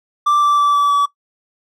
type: tone with pitch steps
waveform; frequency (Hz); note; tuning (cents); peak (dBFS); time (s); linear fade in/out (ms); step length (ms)
triangle; 1174.7 / 1167.3 / 1159.9 / 1152.5 / 1145.2; D6 / D6 / D6 / D6 / D6; 0 / -11 / -22 / -33 / -44; -9; 0.26-1.06; 10; 160
effects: noise-tail reverb RT60 0.1 s tail -19 dB re dry